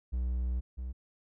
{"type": "tone pair in turn", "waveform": "triangle", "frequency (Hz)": [61.74, 62.86], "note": ["B1", "B1"], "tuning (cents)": [0, 31], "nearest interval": "unison", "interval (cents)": 31, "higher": "second", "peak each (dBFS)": [-27, -33], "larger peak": "first", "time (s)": [[0.12, 0.61], [0.77, 0.93]], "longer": "first", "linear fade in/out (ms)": 20, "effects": []}